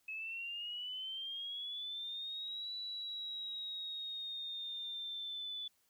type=linear two-way sweep; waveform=sine; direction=up then down; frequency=2571 to 3951 to 3470 Hz; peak=-40 dBFS; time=0.08-5.68 s; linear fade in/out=5 ms; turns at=2.74 s; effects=white hiss -75 dBFS RMS until 5.89 s